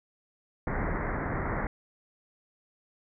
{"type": "low-pass noise", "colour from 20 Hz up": "pink", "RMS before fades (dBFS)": -31, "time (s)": [0.67, 1.67], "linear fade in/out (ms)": 2, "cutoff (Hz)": 2100, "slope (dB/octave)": 96, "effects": []}